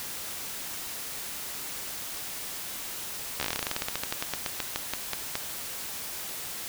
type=slowing click train; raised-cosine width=0.2 ms; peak=-11 dBFS; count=27; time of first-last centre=3.4-5.354 s; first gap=13 ms; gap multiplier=1.12; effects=white hiss -37 dBFS RMS until 6.68 s